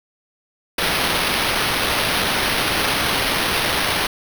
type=noise with sample-and-hold; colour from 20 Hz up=white; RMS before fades=-20 dBFS; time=0.78-4.07 s; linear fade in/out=5 ms; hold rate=7350 Hz; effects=none